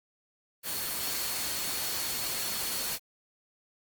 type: tone in noise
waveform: sine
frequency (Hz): 4364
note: C#8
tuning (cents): -28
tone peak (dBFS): -40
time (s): 0.63-2.99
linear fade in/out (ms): 50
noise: white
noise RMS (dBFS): -33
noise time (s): 0.63-2.99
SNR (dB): -10
effects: Opus 24 kbps